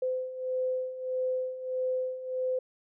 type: beating tone pair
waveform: sine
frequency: 511 / 512.6 Hz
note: C5 / C5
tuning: -41 / -36 cents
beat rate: 1.6 Hz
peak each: -35 / -30 dBFS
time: 0.02-2.59 s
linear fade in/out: 5 ms
effects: none